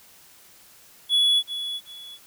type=tone with echo; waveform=triangle; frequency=3393 Hz; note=G#7; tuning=36 cents sharp; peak=-15 dBFS; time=1.09-1.43 s; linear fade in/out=50 ms; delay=380 ms; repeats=2; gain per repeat=-11 dB; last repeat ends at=2.19 s; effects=white hiss -52 dBFS RMS until 2.26 s